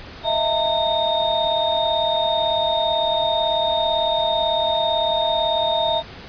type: tone cluster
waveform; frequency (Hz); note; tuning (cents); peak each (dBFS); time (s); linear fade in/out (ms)
sine; 633 / 671 / 910 / 3685; D#5 / E5 / A#5 / A#7; +30 / +31 / -42 / -21; -23; 0.23-6.03; 50
effects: pink hiss -38 dBFS RMS until 6.28 s + resampled to 11025 Hz